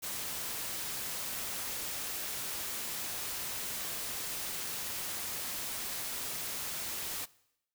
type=noise; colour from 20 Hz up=white; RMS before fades=-38 dBFS; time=0.02-7.26 s; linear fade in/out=20 ms; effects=noise-tail reverb RT60 0.8 s tail -21 dB re dry